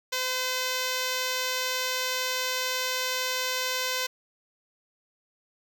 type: tone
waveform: 5% pulse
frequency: 511 Hz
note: C5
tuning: 41 cents flat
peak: -15 dBFS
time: 0.12-4.07 s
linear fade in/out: 10 ms
effects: none